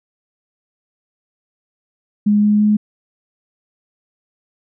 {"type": "tone with pitch steps", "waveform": "sine", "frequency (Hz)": [207.7, 209.1, 210.6], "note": ["G#3", "G#3", "G#3"], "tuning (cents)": [0, 12, 24], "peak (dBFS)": -10, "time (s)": [2.26, 2.77], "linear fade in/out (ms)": 10, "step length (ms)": 170, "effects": []}